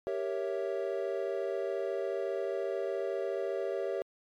triangle chord, G diminished seventh, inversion none, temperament equal, 392 / 466.2 / 554.4 / 659.3 Hz, G4 / Bb4 / Db5 / Fb5, 0 / 0 / 0 / 0 cents, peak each -33 / -36 / -34 / -37 dBFS, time 0.07-4.02 s, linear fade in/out 0 ms, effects MP3 96 kbps

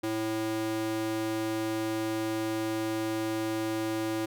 square tone with high-pass filter, 110 Hz, A2, in tune, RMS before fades -31 dBFS, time 0.03-4.26 s, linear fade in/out 10 ms, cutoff 280 Hz, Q 2, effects none

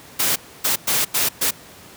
white noise bursts at uneven times, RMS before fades -19 dBFS, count 5, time 0.19-0.36 / 0.64-0.76 / 0.87-1.05 / 1.14-1.29 / 1.41-1.51 s, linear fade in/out 10 ms, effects pink hiss -43 dBFS RMS until 1.96 s + high-pass 100 Hz 12 dB/octave

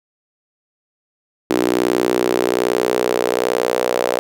sawtooth tone with high-pass filter sweep, 61.2 Hz, B1, 15 cents flat, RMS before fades -18 dBFS, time 1.5-4.19 s, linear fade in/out 0 ms, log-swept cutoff 330 to 520 Hz, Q 3.5, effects none

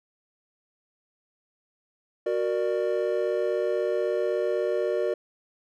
triangle chord, Gb augmented, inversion none, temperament equal with one note detuned, 370 / 466.2 / 593.8 Hz, Gb4 / Bb4 / D5, 0 / 0 / +19 cents, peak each -26 / -26 / -26 dBFS, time 2.26-5.14 s, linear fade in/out 5 ms, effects none

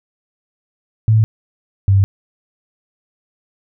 sine tone pair in turn, 110 / 98 Hz, A2 / G2, 0 / 0 cents, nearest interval major second, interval 200 cents, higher first, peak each -8 dBFS, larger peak neither, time 1.08-1.24 / 1.88-2.04 s, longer neither, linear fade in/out 0 ms, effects none

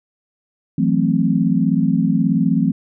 sine chord, F# half-diminished seventh, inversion third, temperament equal with one note detuned, 164.81 / 183.72 / 220 / 261.6 Hz, E3 / F#3 / A3 / C4, 0 / -12 / 0 / 0 cents, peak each -19 dBFS, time 0.78-2.72 s, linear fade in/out 5 ms, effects none

